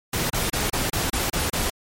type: noise bursts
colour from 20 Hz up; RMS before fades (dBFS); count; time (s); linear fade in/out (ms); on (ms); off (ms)
pink; -24; 8; 0.13-1.7; 5; 170; 30
effects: MP3 64 kbps